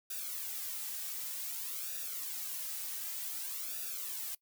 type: noise with flanger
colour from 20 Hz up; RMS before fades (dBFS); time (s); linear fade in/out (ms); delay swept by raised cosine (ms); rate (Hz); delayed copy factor
blue; -40; 0.1-4.35; 5; 0.94 to 2.94; 0.54; -0.8
effects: noise-tail reverb RT60 0.1 s tail -22 dB re dry